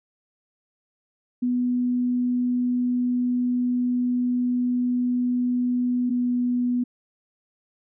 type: tone pair in turn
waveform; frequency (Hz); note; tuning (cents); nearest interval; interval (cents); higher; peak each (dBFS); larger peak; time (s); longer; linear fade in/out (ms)
sine; 246.9 / 245.6; B3 / B3; 0 / -9; unison; 9; first; -20; neither; 1.42-6.1 / 6.1-6.84; first; 10
effects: none